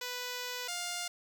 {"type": "tone pair in turn", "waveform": "5% pulse", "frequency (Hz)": [494.8, 704.6], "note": ["B4", "F5"], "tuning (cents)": [3, 15], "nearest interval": "tritone", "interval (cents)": 612, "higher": "second", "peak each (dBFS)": [-25, -24], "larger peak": "second", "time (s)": [[0.01, 0.68], [0.68, 1.08]], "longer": "first", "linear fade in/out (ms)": 5, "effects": []}